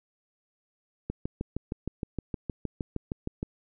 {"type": "click train", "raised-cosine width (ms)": 3, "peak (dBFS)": -18, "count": 16, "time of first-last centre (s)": [1.1, 3.429], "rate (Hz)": 6.44, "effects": []}